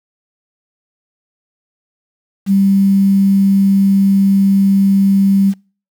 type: tone with quantisation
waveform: sine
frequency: 196 Hz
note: G3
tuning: in tune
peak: -8 dBFS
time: 2.46-5.54 s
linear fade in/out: 50 ms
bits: 6
effects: noise-tail reverb RT60 0.4 s tail -26 dB re dry